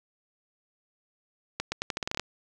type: accelerating click train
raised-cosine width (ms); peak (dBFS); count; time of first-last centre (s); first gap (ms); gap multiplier
0.2; -12; 11; 1.6-2.196; 120; 0.83
effects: none